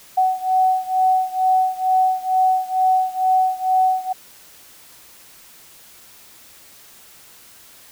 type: beating tone pair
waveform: sine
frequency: 748 / 750.2 Hz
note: F#5 / F#5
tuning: +19 / +24 cents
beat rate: 2.2 Hz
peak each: -17 / -19 dBFS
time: 0.17-4.13 s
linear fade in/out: 10 ms
effects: white hiss -46 dBFS RMS until 7.91 s